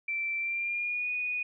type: tone with pitch glide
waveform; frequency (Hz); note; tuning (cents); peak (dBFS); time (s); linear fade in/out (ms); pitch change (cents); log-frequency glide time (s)
sine; 2340 to 2471; D7 to D#7; -7 to -13; -29; 0.08-1.43; 5; +94; 0.38-1.1
effects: none